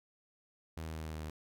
sawtooth tone with pitch steps, 80.3 / 79.7 / 79.1 / 78.51 / 77.92 / 77.34 Hz, E2 / D#2 / D#2 / D#2 / D#2 / D#2, -45 / +42 / +29 / +16 / +3 / -10 cents, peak -36 dBFS, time 0.77-1.298 s, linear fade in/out 0 ms, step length 88 ms, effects none

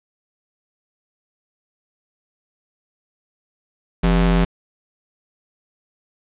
square ring-modulated tone, 110 Hz, A2, in tune, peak -11 dBFS, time 4.03-4.45 s, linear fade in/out 10 ms, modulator 62.5 Hz, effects resampled to 8000 Hz + 7-bit

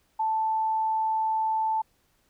sine tone, 880 Hz, A5, in tune, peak -23 dBFS, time 0.19-1.82 s, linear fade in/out 10 ms, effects pink hiss -68 dBFS RMS until 2.29 s

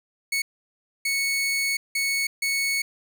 sawtooth tone bursts at uneven times, 2212 Hz, C#7, 4 cents flat, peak -19 dBFS, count 4, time 0.32-0.42 / 1.05-1.77 / 1.95-2.27 / 2.42-2.82 s, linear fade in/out 5 ms, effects none

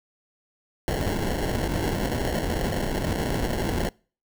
pink noise with sample-and-hold, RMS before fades -26 dBFS, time 0.88-3.89 s, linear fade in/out 0 ms, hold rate 1225 Hz, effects noise-tail reverb RT60 0.4 s tail -26 dB re dry

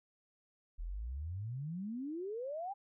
sine exponential sweep, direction up, 38 to 823 Hz, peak -38 dBFS, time 0.78-2.74 s, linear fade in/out 20 ms, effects none

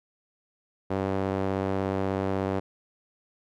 sawtooth tone with band-pass filter, 96.5 Hz, G2, 27 cents flat, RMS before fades -28 dBFS, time 0.9-2.6 s, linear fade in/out 10 ms, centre 510 Hz, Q 0.87, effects none

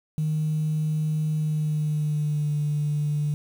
sine tone with pitch glide, 154.6 to 148.22 Hz, D#3 to D3, -11 to +16 cents, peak -21 dBFS, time 0.18-3.34 s, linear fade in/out 0 ms, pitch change -73 cents, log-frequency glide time 1.31-2.55 s, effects tanh soft clip ceiling -18 dBFS + 8-bit

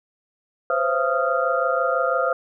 sine tone cluster, 509 / 535 / 676 / 1244 / 1382 Hz, C5 / C5 / E5 / D#6 / F6, -48 / +38 / +43 / -1 / -19 cents, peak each -25 dBFS, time 0.7-2.33 s, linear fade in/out 2 ms, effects none

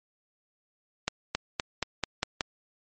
accelerating click train, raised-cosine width 0.2 ms, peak -9 dBFS, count 7, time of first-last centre 1.08-2.409 s, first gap 270 ms, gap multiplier 0.92, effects MP3 32 kbps

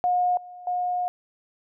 sine tone with level steps, 719 Hz, F#5, 50 cents flat, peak -19 / -39 / -23 dBFS, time 0.04-1.08 s, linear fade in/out 0 ms, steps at 0.37 / 0.67 s, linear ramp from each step 2 ms, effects none

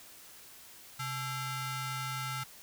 sawtooth ring-modulated tone, 734 Hz, F#5, 14 cents flat, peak -28 dBFS, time 0.99-2.44 s, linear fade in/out 10 ms, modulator 602 Hz, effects white hiss -53 dBFS RMS until 2.62 s

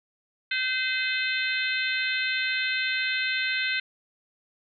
harmonic tone, 514 Hz, C5, 31 cents flat, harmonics 3 / 4 / 5 / 6 / 7 / 8, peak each -29 / -30 / -31 / -36 / -34 / -35 dBFS, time 0.51-3.8 s, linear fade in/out 5 ms, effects none

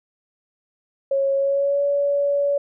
sine tone with pitch glide, 548 to 568.3 Hz, C#5 to C#5, -20 to +43 cents, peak -17 dBFS, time 1.11-2.58 s, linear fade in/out 5 ms, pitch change +63 cents, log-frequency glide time 1.34-1.83 s, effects none

